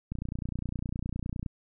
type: click train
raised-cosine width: 5 ms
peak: -21 dBFS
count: 41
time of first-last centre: 0.12-1.462 s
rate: 29.8 Hz
effects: none